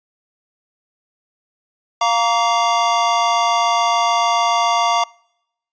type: chord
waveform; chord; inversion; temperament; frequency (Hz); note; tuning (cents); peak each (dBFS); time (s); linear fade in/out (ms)
square; Bb major; second; equal with one note detuned; 698.5 / 932.3 / 1148.5; F5 / Bb5 / D6; 0 / 0 / -39; -19; 2.01-5.04; 5
effects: noise-tail reverb RT60 0.8 s tail -26 dB re dry + resampled to 16000 Hz